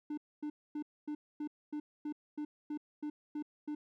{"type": "tone bursts", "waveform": "triangle", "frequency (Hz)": 298.5, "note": "D4", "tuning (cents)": 28, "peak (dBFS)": -34, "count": 12, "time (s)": [0.1, 3.75], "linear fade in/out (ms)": 5, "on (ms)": 75, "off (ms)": 250, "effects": []}